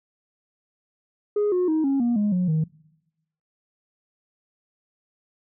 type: tone with pitch steps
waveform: sine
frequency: 415.3 / 361.5 / 314.7 / 274 / 238.5 / 207.7 / 180.77 / 157.37 Hz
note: G#4 / F#4 / D#4 / C#4 / A#3 / G#3 / F#3 / D#3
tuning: 0 / -40 / +20 / -20 / +40 / 0 / -40 / +20 cents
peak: -17 dBFS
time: 1.36-2.64 s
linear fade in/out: 5 ms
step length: 160 ms
effects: noise-tail reverb RT60 0.9 s tail -24 dB re dry + tanh soft clip ceiling -17 dBFS